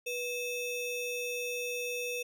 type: ring-modulated tone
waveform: square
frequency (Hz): 1549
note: G6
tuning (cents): -21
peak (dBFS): -31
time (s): 0.06-2.23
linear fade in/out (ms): 10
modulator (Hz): 1060
effects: none